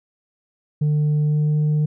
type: tone with pitch glide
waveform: sine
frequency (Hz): 150 to 151.31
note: D3 to D#3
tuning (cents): +37 to -48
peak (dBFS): -13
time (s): 0.81-1.86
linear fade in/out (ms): 10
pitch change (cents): +15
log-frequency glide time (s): 1.24-1.59
effects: tanh soft clip ceiling -15 dBFS